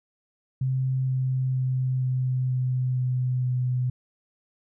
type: tone with pitch steps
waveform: sine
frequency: 130.81 / 129.98 / 129.16 / 128.34 / 127.53 / 126.72 / 125.92 Hz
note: C3 / C3 / C3 / C3 / C3 / B2 / B2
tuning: 0 / -11 / -22 / -33 / -44 / +45 / +34 cents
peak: -22 dBFS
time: 0.61-3.9 s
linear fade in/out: 5 ms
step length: 470 ms
effects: none